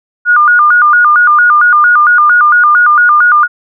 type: tone with vibrato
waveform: sine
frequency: 1318.5 Hz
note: E6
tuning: in tune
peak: -3 dBFS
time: 0.25-3.48 s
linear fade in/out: 50 ms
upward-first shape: square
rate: 4.4 Hz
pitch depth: 160 cents each way
effects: none